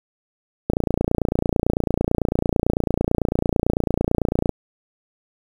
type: click train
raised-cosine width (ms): 2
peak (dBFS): -5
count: 111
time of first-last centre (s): 0.7-4.493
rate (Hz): 29
effects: 7-bit